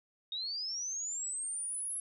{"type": "linear sweep", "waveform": "sine", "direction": "up", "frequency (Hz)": [3686, 10980], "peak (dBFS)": -35, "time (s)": [0.32, 2], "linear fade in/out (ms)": 2, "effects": []}